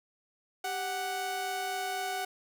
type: tone pair together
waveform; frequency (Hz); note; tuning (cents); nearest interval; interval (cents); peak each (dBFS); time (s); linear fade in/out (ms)
sawtooth; 392.5 / 741; G4 / F#5; +2 / +2; major seventh; 1100; -36 / -29; 0.64-2.25; 5
effects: none